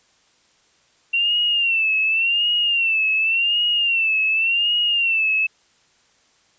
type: tone with vibrato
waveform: sine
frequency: 2730 Hz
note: F7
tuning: 40 cents flat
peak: -16 dBFS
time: 1.13-5.47 s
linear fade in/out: 10 ms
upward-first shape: sine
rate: 0.89 Hz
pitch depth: 95 cents each way
effects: white hiss -59 dBFS RMS until 6.58 s + resampled to 16000 Hz